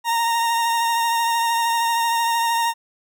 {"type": "tone with vibrato", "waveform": "40% pulse", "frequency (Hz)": 927, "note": "A#5", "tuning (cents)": -10, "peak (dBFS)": -17, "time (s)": [0.04, 2.74], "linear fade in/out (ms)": 50, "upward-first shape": "triangle", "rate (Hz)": 13, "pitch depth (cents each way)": 23, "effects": []}